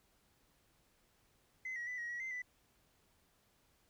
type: tone with pitch steps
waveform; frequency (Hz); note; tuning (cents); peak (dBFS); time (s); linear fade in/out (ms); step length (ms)
sine; 2045 / 1908 / 1991 / 1896 / 1922 / 2075 / 1987; C7 / A#6 / B6 / A#6 / B6 / C7 / B6; -40 / +40 / +14 / +29 / -48 / -15 / +10; -38; 1.65-2.42; 5; 110
effects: tanh soft clip ceiling -37 dBFS + pink hiss -73 dBFS RMS until 3.89 s